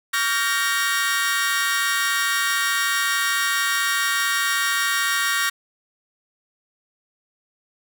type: chord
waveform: sawtooth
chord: G half-diminished seventh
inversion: second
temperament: equal with one note detuned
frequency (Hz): 1134 / 1396.9 / 1568 / 1864.7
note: Db6 / F6 / G6 / Bb6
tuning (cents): +39 / 0 / 0 / 0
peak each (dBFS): -23 / -23 / -24 / -19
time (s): 0.13-5.5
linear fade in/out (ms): 10
effects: none